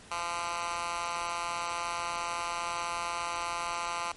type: tone with high-pass filter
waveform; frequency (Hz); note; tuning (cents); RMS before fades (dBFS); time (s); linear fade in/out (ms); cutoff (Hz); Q
10% pulse; 171.8; F3; -28; -34; 0.11-4.12; 5; 1100; 1.8
effects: pink hiss -52 dBFS RMS until 4.16 s + MP3 48 kbps